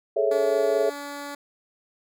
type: chord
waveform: sine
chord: A major seventh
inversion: third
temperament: equal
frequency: 415.3 / 440 / 554.4 / 659.3 Hz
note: G#4 / A4 / C#5 / E5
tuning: 0 / 0 / 0 / 0 cents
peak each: -25 dBFS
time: 0.16-0.9 s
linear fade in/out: 10 ms
type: tone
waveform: 10% pulse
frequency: 286.1 Hz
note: D4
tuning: 45 cents flat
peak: -25 dBFS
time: 0.31-1.35 s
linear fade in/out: 5 ms
effects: none